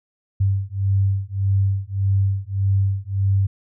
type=beating tone pair; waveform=sine; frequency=97 / 98.7 Hz; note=G2 / G2; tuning=-18 / +12 cents; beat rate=1.7 Hz; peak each=-20 dBFS; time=0.4-3.47 s; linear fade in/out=10 ms; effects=none